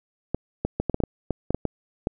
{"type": "clicks", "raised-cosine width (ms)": 2, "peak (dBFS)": -10, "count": 12, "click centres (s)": [0.346, 0.65, 0.8, 0.897, 0.944, 1.003, 1.037, 1.307, 1.506, 1.546, 1.653, 2.071], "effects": []}